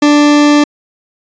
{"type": "tone", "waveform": "40% pulse", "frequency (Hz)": 293.8, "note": "D4", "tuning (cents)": 1, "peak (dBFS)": -4, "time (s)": [0.02, 0.64], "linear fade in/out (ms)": 5, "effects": ["resampled to 16000 Hz"]}